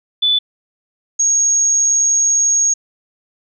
sine tone pair in turn, 3484 / 6577 Hz, A7 / G#8, -18 / -18 cents, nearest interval major seventh, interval 1100 cents, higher second, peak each -11 dBFS, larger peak neither, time 0.22-0.39 / 1.19-2.74 s, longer second, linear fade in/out 10 ms, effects none

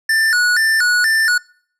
square tone with vibrato, 1613 Hz, G6, 49 cents sharp, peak -13 dBFS, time 0.09-1.38 s, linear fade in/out 5 ms, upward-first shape square, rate 2.1 Hz, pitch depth 170 cents each way, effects noise-tail reverb RT60 0.6 s tail -26 dB re dry + low-pass 11000 Hz 12 dB/octave

